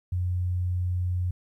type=tone; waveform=sine; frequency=90 Hz; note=F#2; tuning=47 cents flat; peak=-24 dBFS; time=0.12-1.31 s; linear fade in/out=5 ms; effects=11-bit